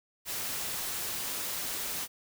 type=noise; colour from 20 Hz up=white; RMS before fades=-35 dBFS; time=0.25-2.08 s; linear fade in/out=50 ms; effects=none